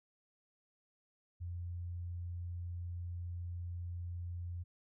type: tone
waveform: sine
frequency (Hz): 87.31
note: F2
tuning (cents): 0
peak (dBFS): -39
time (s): 1.4-4.64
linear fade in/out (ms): 20
effects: none